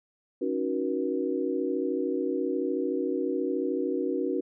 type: chord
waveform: sine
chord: D# minor seventh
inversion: third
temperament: equal with one note detuned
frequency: 277.2 / 311.1 / 370 / 478.4 Hz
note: C#4 / D#4 / F#4 / A#4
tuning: 0 / 0 / 0 / +45 cents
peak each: -31 / -33 / -30 / -32 dBFS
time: 0.41-4.41 s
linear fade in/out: 10 ms
effects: none